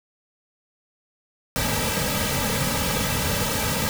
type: noise with comb filter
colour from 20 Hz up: pink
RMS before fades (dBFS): -24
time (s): 1.56-3.89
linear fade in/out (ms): 0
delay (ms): 2.8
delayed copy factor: -0.85
effects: none